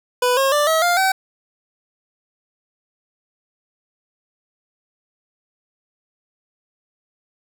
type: tone with pitch steps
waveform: 25% pulse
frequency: 495.6 / 540.5 / 589.4 / 642.7 / 700.9 / 764.3 Hz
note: B4 / C#5 / D5 / E5 / F5 / G5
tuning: +6 / -44 / +6 / -44 / +6 / -44 cents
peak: -11 dBFS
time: 0.22-1.12 s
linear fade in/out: 5 ms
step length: 150 ms
effects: none